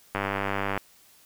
click train, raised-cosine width 0.5 ms, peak -12 dBFS, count 63, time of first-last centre 0.15-0.776 s, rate 99 Hz, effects white hiss -57 dBFS RMS until 1.25 s

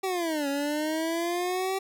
25% pulse linear two-way sweep, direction down then up, 387.7 to 276.7 to 387.7 Hz, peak -23 dBFS, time 0.03-1.79 s, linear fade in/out 10 ms, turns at 0.48 s, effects none

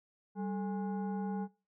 sine tone with frequency modulation, 193.8 Hz, G3, 20 cents flat, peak -34 dBFS, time 0.35-1.48 s, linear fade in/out 50 ms, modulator 630 Hz, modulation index 0.78, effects noise-tail reverb RT60 0.3 s tail -20 dB re dry

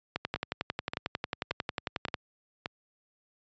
two click trains, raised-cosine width 0.3 ms, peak -17 / -14 dBFS, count 5 / 23, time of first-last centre 0.36-2.659 / 0.16-2.142 s, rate 1.74 / 11.1 Hz, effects high-pass 80 Hz 12 dB/octave + resampled to 16000 Hz

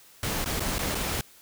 pink noise with dropouts, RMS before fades -29 dBFS, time 0.23-1.21 s, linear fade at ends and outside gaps 1 ms, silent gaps 0.444-0.459 / 0.596-0.604 / 0.783-0.791 / 0.947-0.952 s, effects white hiss -54 dBFS RMS until 1.41 s

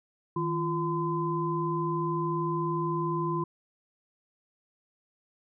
sine tone cluster, 158.1 / 344.6 / 1021 Hz, D#3 / F4 / C6, +28 / -23 / -43 cents, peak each -31 dBFS, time 0.36-3.44 s, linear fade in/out 5 ms, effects none

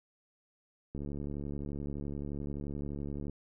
click train, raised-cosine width 3 ms, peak -27 dBFS, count 169, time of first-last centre 0.95-3.296 s, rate 71.6 Hz, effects none

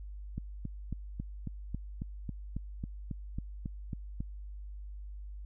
click train, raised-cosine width 5 ms, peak -24 dBFS, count 15, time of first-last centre 0.38-4.205 s, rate 3.66 Hz, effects added 50 Hz sine -41 dBFS peak until 5.45 s

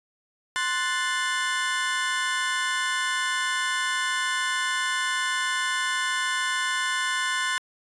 30% pulse chord, F# diminished, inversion second, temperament equal, 1046.5 / 1480 / 1760 Hz, C6 / F#6 / A6, 0 / 0 / 0 cents, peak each -26 dBFS, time 0.56-7.58 s, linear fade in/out 0 ms, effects resampled to 24000 Hz

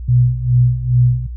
sine tone with tremolo, 123.47 Hz, B2, in tune, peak -8 dBFS, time 0.08-1.27 s, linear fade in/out 10 ms, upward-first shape sine, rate 2.4 Hz, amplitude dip 80%, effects noise-tail reverb RT60 0.1 s tail -17 dB re dry + added 60 Hz sine -24 dBFS peak until 1.36 s

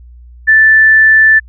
sine tone, 1760 Hz, A6, in tune, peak -3 dBFS, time 0.47-1.4 s, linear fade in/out 20 ms, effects added 60 Hz sine -33 dBFS peak until 1.48 s

